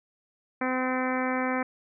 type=harmonic tone; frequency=256.5 Hz; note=C4; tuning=34 cents flat; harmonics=1 / 2 / 3 / 4 / 5 / 6 / 7 / 8 / 9; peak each=-29 / -32 / -34 / -35 / -36 / -37 / -37 / -38 / -39 dBFS; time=0.61-1.63 s; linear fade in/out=5 ms; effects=none